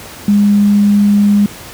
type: tone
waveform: sine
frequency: 204.5 Hz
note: G#3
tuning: 26 cents flat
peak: -6 dBFS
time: 0.28-1.46 s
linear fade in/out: 2 ms
effects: pink hiss -31 dBFS RMS until 1.73 s + high-pass 60 Hz 12 dB/octave